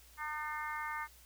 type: harmonic tone with a mistuned harmonic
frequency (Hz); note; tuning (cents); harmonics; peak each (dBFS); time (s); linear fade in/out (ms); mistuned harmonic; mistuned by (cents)
303.7; D#4; -42; 3 / 4 / 5 / 6 / 7; -42 / -42 / -46 / -44 / -45; 0.17-1.08; 50; 6; -21
effects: added 60 Hz sine -61 dBFS peak until 1.25 s + white hiss -61 dBFS RMS until 1.25 s